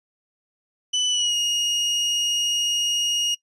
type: tone with pitch glide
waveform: 30% pulse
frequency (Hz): 2990 to 2867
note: F#7 to F7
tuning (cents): +17 to +45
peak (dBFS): -17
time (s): 0.93-3.35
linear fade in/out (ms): 10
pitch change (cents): -72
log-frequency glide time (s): 1.09-1.36
effects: noise-tail reverb RT60 0.1 s tail -21 dB re dry + resampled to 24000 Hz